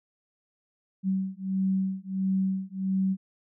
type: beating tone pair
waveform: sine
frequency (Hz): 190 / 191.5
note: F#3 / G3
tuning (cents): +46 / -40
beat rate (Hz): 1.5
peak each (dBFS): -28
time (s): 1.03-3.17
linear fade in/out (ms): 50
effects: none